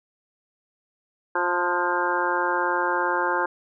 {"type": "harmonic tone with a mistuned harmonic", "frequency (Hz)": 176.9, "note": "F3", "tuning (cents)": 23, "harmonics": [2, 3, 4, 5, 6, 7, 8, 9], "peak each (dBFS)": [-29, -30, -37, -26, -28, -34, -29, -29], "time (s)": [1.35, 3.46], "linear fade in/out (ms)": 5, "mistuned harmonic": 6, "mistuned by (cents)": -29, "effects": []}